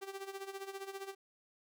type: tone with tremolo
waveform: sawtooth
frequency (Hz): 390.4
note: G4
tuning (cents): -7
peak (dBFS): -36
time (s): 0.01-1.15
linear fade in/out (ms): 20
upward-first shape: sine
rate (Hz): 15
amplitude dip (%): 75
effects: none